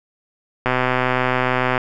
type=click train; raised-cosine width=0.5 ms; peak=-3 dBFS; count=143; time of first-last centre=0.66-1.778 s; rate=127 Hz; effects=none